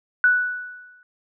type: tone with exponential decay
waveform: sine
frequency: 1480 Hz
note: F#6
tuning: in tune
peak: -11 dBFS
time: 0.24-1.03 s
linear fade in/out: 1 ms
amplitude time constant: 170 ms
effects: none